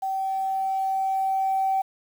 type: tone with level ramp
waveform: sine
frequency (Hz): 770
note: G5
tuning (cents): -31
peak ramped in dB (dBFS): -24 to -19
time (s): 0.02-1.82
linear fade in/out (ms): 10
effects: tanh soft clip ceiling -16 dBFS + 8-bit